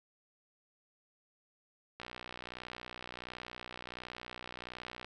click train, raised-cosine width 0.3 ms, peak -27 dBFS, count 188, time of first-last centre 2-5.046 s, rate 61.4 Hz, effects none

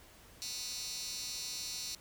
15% pulse tone with high-pass filter, 246.9 Hz, B3, in tune, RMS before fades -41 dBFS, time 0.42-1.95 s, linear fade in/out 0 ms, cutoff 4800 Hz, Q 2.8, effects pink hiss -58 dBFS RMS until 2 s

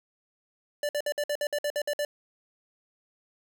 square tone bursts, 586 Hz, D5, 4 cents flat, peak -27 dBFS, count 11, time 0.83-2.05 s, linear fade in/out 2 ms, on 60 ms, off 56 ms, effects none

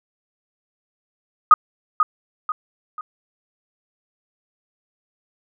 sine tone with echo, 1244.5 Hz, D#6, in tune, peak -4 dBFS, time 1.51-1.54 s, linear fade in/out 2 ms, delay 490 ms, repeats 3, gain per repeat -8 dB, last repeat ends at 3.01 s, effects none

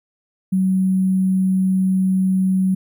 sine tone with sample-and-hold, 188.2 Hz, F#3, 30 cents sharp, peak -14 dBFS, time 0.52-2.75 s, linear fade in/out 10 ms, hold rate 11025 Hz, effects none

